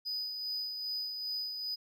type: tone with tremolo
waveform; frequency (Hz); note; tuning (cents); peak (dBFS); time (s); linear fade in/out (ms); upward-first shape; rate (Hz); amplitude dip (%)
triangle; 4978; D#8; 0; -32; 0.05-1.76; 20; sine; 2.5; 40
effects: none